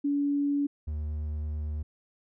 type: tone pair in turn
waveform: sine / triangle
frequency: 285.4 / 75.76 Hz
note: D4 / D#2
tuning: -49 / -46 cents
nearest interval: octave + major seventh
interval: 2297 cents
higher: first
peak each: -24 / -28 dBFS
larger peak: first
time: 0.04-0.67 / 0.87-1.83 s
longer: second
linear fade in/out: 10 ms
effects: none